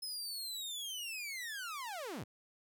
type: linear sweep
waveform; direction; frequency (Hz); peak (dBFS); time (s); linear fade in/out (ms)
sawtooth; down; 5160 to 77.78; -37; 0.02-2.24; 10
effects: none